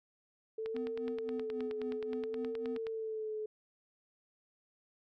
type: tone with vibrato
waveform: sine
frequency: 440 Hz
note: A4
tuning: in tune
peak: -36 dBFS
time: 0.58-3.46 s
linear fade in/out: 5 ms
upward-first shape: sine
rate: 0.6 Hz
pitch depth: 44 cents each way
type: click train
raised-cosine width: 0.3 ms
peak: -30 dBFS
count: 22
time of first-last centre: 0.66-2.868 s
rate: 9.51 Hz
type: tone with tremolo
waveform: triangle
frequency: 252.8 Hz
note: B3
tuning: 41 cents sharp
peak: -36 dBFS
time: 0.74-2.78 s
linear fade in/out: 10 ms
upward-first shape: sine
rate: 3.7 Hz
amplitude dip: 85%
effects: none